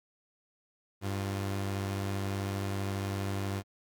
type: tone pair together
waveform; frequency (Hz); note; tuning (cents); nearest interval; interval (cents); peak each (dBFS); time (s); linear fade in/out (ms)
sawtooth; 98.3 / 350.3; G2 / F4; +5 / +5; octave + minor seventh; 2200; -28 / -38; 1.01-3.63; 50
effects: Opus 48 kbps